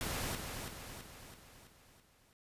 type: noise with echo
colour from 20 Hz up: pink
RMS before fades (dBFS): -38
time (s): 0.01-0.35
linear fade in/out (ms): 0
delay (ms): 330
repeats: 6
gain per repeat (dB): -5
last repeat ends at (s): 2.33
effects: resampled to 32000 Hz